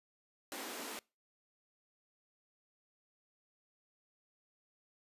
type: high-pass noise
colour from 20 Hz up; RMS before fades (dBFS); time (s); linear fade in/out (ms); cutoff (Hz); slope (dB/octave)
pink; -44; 0.52-0.99; 0; 230; 48
effects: noise-tail reverb RT60 0.3 s tail -26 dB re dry + resampled to 32000 Hz